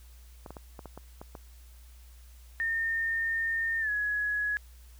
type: clicks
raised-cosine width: 1 ms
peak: -28 dBFS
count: 8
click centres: 0.462 / 0.506 / 0.568 / 0.792 / 0.857 / 0.976 / 1.215 / 1.352 s
type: tone with pitch glide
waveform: sine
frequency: 1822 to 1680.5 Hz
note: A#6 to G#6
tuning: -40 to +20 cents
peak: -27 dBFS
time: 2.6-4.57 s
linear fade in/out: 0 ms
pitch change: -140 cents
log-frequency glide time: 3.8-3.9 s
effects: added 60 Hz sine -49 dBFS peak until 4.99 s + white hiss -61 dBFS RMS until 4.99 s